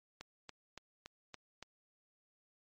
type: click train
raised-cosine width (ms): 0.2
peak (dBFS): -29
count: 6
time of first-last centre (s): 0.21-1.626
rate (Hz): 3.53
effects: MP3 48 kbps